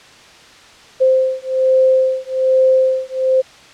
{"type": "beating tone pair", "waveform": "sine", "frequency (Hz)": [521, 522.2], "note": ["C5", "C5"], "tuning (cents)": [-7, -3], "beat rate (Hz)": 1.2, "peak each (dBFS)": -14, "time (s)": [1, 3.42], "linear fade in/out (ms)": 20, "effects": ["white hiss -42 dBFS RMS until 3.73 s", "low-pass 5000 Hz 12 dB/octave"]}